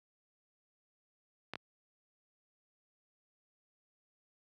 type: clicks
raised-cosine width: 0.3 ms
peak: -23 dBFS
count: 2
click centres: 1.536 / 1.556 s
effects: high-pass 100 Hz 12 dB/octave